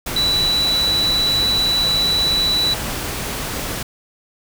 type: tone in noise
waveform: sine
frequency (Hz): 3951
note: B7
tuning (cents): 0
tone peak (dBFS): -15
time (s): 0.16-2.74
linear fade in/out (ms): 5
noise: pink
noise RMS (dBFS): -25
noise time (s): 0.06-3.83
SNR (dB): +7
effects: none